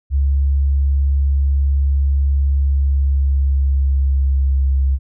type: tone with pitch glide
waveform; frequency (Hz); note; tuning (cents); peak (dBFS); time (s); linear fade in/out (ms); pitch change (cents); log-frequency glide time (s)
sine; 69.3 to 67.37; C#2 to C#2; 0 to -49; -12; 0.1-4.99; 50; -49; 2.57-4.76
effects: none